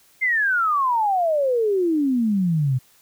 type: exponential sweep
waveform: sine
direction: down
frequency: 2128 to 123.47 Hz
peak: -17 dBFS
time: 0.21-2.79 s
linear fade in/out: 20 ms
effects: white hiss -56 dBFS RMS until 3.01 s